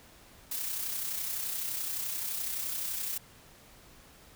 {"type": "noise with amplitude modulation", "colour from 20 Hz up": "blue", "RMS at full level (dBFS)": -33, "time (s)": [0.51, 3.18], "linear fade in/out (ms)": 5, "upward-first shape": "sine", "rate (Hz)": 31.7, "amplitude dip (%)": 40, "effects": ["pink hiss -56 dBFS RMS until 4.35 s"]}